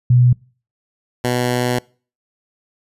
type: tone pair in turn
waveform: sine / 10% pulse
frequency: 123.47 / 123.47 Hz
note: B2 / B2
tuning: 0 / 0 cents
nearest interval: unison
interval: 0 cents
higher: neither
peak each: -8 dBFS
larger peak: neither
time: 0.1-0.33 / 1.24-1.79 s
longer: second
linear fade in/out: 5 ms
effects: noise-tail reverb RT60 0.4 s tail -25 dB re dry + resampled to 32000 Hz